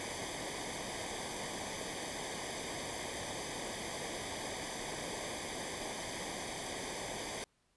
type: noise with comb filter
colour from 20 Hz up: pink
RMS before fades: -41 dBFS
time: 0-7.44 s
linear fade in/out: 0 ms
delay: 0.73 ms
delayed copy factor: -0.8
effects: pink hiss -75 dBFS RMS until 7.76 s + resampled to 24000 Hz